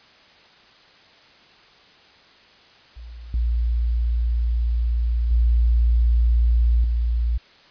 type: tone with level steps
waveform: sine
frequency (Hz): 58.27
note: A#1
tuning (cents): 0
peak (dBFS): -35 / -18 / -14 / -18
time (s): 2.96-7.38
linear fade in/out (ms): 10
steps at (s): 3.34 / 5.31 / 6.84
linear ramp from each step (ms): 2
effects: white hiss -51 dBFS RMS until 7.7 s + resampled to 11025 Hz